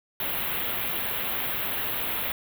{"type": "band-stop noise", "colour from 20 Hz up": "white", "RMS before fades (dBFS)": -29, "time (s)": [0.2, 2.32], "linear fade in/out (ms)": 2, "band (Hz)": [3600, 12000], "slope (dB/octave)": 48, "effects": []}